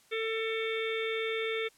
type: harmonic tone with a mistuned harmonic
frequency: 446.2 Hz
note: A4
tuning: 24 cents sharp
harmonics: 1 / 3 / 4 / 5 / 6 / 7 / 8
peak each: -32 / -42 / -44 / -36 / -46 / -48 / -41 dBFS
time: 0.11-1.69 s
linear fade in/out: 20 ms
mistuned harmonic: 7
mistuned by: +47 cents
effects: white hiss -63 dBFS RMS until 1.77 s + low-pass 11000 Hz 12 dB/octave